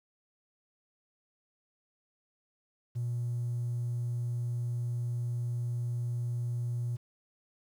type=tone; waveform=triangle; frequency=120 Hz; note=B2; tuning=49 cents flat; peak=-27 dBFS; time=2.95-6.97 s; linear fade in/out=20 ms; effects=tanh soft clip ceiling -27 dBFS + 10-bit